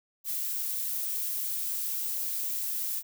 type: noise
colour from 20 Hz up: violet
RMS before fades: -32 dBFS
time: 0.24-3.03 s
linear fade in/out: 50 ms
effects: none